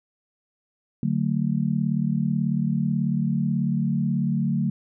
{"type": "chord", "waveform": "sine", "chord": "D major", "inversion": "none", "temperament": "equal with one note detuned", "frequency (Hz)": [146.83, 185, 223.3], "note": ["D3", "F#3", "A3"], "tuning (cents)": [0, 0, 26], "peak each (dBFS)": -25, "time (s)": [1.03, 4.7], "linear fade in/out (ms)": 2, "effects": []}